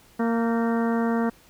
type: harmonic tone with a mistuned harmonic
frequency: 230.8 Hz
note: A#3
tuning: 17 cents flat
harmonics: 1 / 2 / 3 / 4 / 5 / 6 / 7 / 8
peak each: -22 / -28 / -32 / -34 / -36 / -38 / -39 / -40 dBFS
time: 0.19-1.3 s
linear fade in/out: 10 ms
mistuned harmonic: 7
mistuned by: -66 cents
effects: pink hiss -55 dBFS RMS until 1.49 s